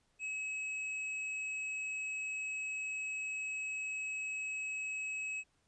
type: tone with hard clipping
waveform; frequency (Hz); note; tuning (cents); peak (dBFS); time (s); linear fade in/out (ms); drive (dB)
triangle; 2567; E7; -47; -38; 0.19-5.44; 50; 9
effects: pink hiss -75 dBFS RMS until 5.67 s + resampled to 22050 Hz